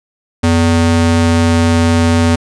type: ring-modulated tone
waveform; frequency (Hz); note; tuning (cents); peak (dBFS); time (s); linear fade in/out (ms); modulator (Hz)
square; 167.7; E3; +30; -6; 0.43-2.36; 10; 77.3
effects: resampled to 22050 Hz